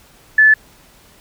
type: tone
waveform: sine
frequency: 1738 Hz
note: A6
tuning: 22 cents flat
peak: -6 dBFS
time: 0.38-0.54 s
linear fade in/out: 5 ms
effects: pink hiss -48 dBFS RMS until 1.2 s